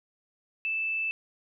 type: tone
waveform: sine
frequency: 2637 Hz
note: E7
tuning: in tune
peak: -27 dBFS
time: 0.65-1.11 s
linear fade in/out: 0 ms
effects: none